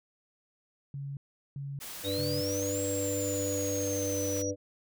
sine tone bursts, 139.6 Hz, C#3, 13 cents sharp, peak -35 dBFS, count 3, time 0.94-2.41 s, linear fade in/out 2 ms, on 230 ms, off 390 ms
white noise, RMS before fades -42 dBFS, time 1.8-4.43 s, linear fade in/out 20 ms
harmonic tone, 98.5 Hz, G2, 9 cents sharp, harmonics 1 / 3 / 5 / 6, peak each -37 / -35 / -33 / -38 dBFS, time 2.03-4.56 s, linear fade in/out 50 ms
sine exponential two-way sweep, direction up then down, 3683 to 7660 to 5750 Hz, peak -36 dBFS, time 2.04-4.51 s, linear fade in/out 10 ms, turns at 2.82 s
effects none

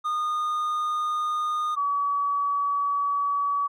triangle / sine tone pair in turn, 1225 / 1138.7 Hz, D#6 / C#6, -27 / +46 cents, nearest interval minor second, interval 127 cents, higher first, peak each -22 dBFS, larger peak neither, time 0.04-1.76 / 1.76-3.68 s, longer second, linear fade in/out 20 ms, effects none

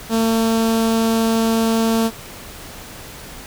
sawtooth tone with notch filter, 225.6 Hz, A3, 44 cents sharp, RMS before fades -17 dBFS, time 0.09-2.11 s, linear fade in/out 50 ms, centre 2000 Hz, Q 1.6, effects pink hiss -36 dBFS RMS until 3.46 s

